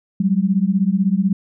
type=beating tone pair; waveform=sine; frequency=185 / 201 Hz; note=F#3 / G3; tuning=0 / +44 cents; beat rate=16 Hz; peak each=-17 dBFS; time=0.2-1.33 s; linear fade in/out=5 ms; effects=none